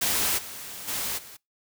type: noise with level steps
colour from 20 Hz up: white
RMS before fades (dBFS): -25 / -39 / -30 / -45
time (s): 0.01-1.37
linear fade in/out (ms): 10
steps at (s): 0.37 / 0.87 / 1.17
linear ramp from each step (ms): 20
effects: noise-tail reverb RT60 0.2 s tail -25 dB re dry